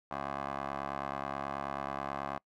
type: tone with band-pass filter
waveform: 15% pulse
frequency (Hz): 69.3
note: C#2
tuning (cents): 0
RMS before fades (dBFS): -38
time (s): 0.11-2.38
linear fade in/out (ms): 5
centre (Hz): 950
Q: 2.1
effects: noise-tail reverb RT60 0.1 s tail -24 dB re dry